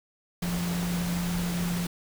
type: tone in noise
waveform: sine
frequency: 174.61 Hz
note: F3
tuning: in tune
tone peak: -27 dBFS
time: 0.42-1.87 s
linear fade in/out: 5 ms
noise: pink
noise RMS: -35 dBFS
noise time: 0.42-1.87 s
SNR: +5 dB
effects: none